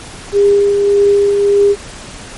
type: tone with tremolo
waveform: sine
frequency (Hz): 404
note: G#4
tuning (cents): -48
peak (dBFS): -5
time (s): 0.32-1.76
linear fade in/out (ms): 50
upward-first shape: triangle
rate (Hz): 1.7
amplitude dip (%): 40
effects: pink hiss -31 dBFS RMS until 2.37 s + MP3 48 kbps